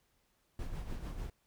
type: noise with tremolo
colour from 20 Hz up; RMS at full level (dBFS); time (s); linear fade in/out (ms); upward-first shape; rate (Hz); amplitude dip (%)
brown; -38; 0.59-1.3; 2; sine; 6.7; 50
effects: pink hiss -75 dBFS RMS until 1.46 s